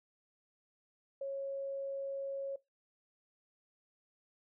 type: tone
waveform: sine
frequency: 549 Hz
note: C#5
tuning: 17 cents flat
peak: -36 dBFS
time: 1.21-2.56 s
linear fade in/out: 5 ms
effects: noise-tail reverb RT60 0.2 s tail -21 dB re dry